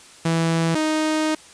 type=tone pair in turn; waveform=sawtooth; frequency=164.81 / 311.1 Hz; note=E3 / D#4; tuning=0 / 0 cents; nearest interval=major seventh; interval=1100 cents; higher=second; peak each=-14 / -15 dBFS; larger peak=first; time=0.25-0.75 / 0.75-1.35 s; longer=second; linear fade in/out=5 ms; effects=white hiss -46 dBFS RMS until 1.53 s + resampled to 22050 Hz